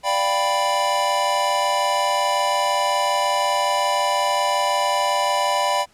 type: chord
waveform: square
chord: G dominant seventh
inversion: second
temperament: equal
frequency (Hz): 587.3 / 698.5 / 784 / 987.8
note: D5 / F5 / G5 / B5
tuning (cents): 0 / 0 / 0 / 0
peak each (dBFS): -25 / -28 / -25 / -22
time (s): 0.03-5.86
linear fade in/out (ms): 50
effects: pink hiss -56 dBFS RMS until 5.93 s + low-pass 10000 Hz 12 dB/octave